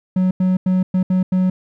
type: tone bursts at uneven times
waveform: triangle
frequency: 185 Hz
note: F#3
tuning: in tune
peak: -11 dBFS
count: 6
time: 0.16-0.31 / 0.4-0.57 / 0.66-0.83 / 0.94-1.03 / 1.1-1.23 / 1.32-1.5 s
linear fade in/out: 5 ms
effects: none